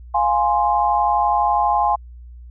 sine chord, F minor, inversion none, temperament equal, 698.5 / 830.6 / 1046.5 Hz, F5 / Ab5 / C6, 0 / 0 / 0 cents, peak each -21 / -17 / -20 dBFS, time 0.14-1.96 s, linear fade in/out 10 ms, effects added 60 Hz sine -36 dBFS peak until 2.5 s

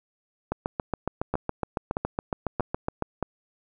two click trains, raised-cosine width 1 ms, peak -12 / -12 dBFS, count 19 / 4, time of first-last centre 0.52-3.023 / 1.34-3.227 s, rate 7.19 / 1.59 Hz, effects none

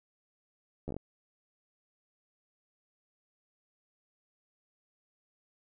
slowing click train, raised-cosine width 2 ms, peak -25 dBFS, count 6, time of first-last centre 0.88-0.966 s, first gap 12 ms, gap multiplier 1.18, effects none

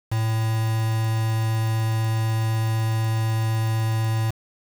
triangle tone with quantisation, 111.5 Hz, A2, 23 cents sharp, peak -18 dBFS, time 0.11-4.31 s, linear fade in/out 10 ms, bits 5, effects none

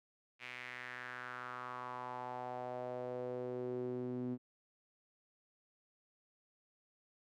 sawtooth tone with band-pass filter sweep, 124.7 Hz, B2, 17 cents sharp, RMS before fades -43 dBFS, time 0.39-4.38 s, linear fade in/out 50 ms, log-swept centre 2400 to 270 Hz, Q 3.6, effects none

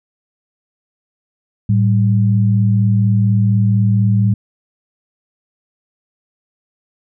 sine tone pair together, 110 / 194.19 Hz, A2 / G3, 0 / -16 cents, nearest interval minor seventh, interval 984 cents, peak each -11 / -16 dBFS, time 1.69-4.34 s, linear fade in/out 5 ms, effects none

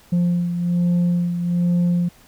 sine beating tone pair, 174.61 / 175.81 Hz, F3 / F3, 0 / +12 cents, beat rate 1.2 Hz, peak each -15 / -22 dBFS, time 0.12-2.09 s, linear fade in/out 10 ms, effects tanh soft clip ceiling -14 dBFS + pink hiss -51 dBFS RMS until 2.27 s

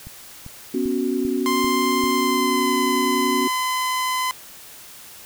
click train, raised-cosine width 5 ms, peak -25 dBFS, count 6, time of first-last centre 0.07-2.039 s, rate 2.54 Hz
sine chord, B suspended second, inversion none, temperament just, 246.9 / 277.8 / 370.4 Hz, B3 / C#4 / F#4, 0 / +4 / +2 cents, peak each -24 dBFS, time 0.74-3.48 s, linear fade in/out 5 ms
sawtooth tone with pitch glide, 1046.5 to 1019.1 Hz, C6 to C6, 0 to -46 cents, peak -17 dBFS, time 1.46-4.31 s, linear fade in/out 0 ms, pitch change -46 cents, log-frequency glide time 2.11-2.74 s
effects white hiss -42 dBFS RMS until 5.25 s

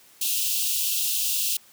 white high-pass noise, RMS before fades -25 dBFS, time 0.21-1.57 s, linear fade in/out 5 ms, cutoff 2600 Hz, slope 96 dB/octave, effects white hiss -54 dBFS RMS until 1.72 s + high-pass 80 Hz 12 dB/octave

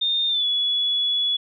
sine tone with pitch glide, 3641 to 3397 Hz, A#7 to G#7, -41 to +38 cents, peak -19 dBFS, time 0.01-1.37 s, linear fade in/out 10 ms, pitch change -121 cents, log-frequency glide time 0.28-0.46 s, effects none

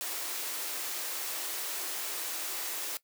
white high-pass noise, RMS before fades -36 dBFS, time 0.01-2.97 s, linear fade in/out 0 ms, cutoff 280 Hz, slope 96 dB/octave, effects noise-tail reverb RT60 0.1 s tail -18 dB re dry

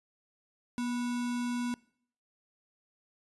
sine tone with sample-and-hold, 241.6 Hz, B3, 38 cents flat, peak -30 dBFS, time 0.78-1.74 s, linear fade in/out 0 ms, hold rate 1225 Hz, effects noise-tail reverb RT60 0.6 s tail -23 dB re dry + resampled to 24000 Hz

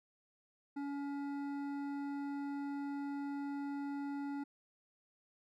sine tone with hard clipping, 282.6 Hz, C#4, 34 cents sharp, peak -40 dBFS, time 0.76-4.44 s, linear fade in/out 10 ms, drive 11 dB, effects none

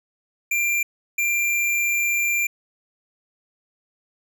square tone bursts at uneven times, 2376 Hz, D7, 20 cents sharp, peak -20 dBFS, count 2, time 0.51-0.83 / 1.18-2.47 s, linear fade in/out 5 ms, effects none

